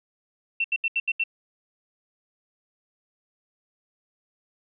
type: tone bursts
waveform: sine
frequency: 2700 Hz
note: E7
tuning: 41 cents sharp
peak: -21 dBFS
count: 6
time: 0.6-1.238 s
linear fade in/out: 5 ms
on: 43 ms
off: 76 ms
effects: none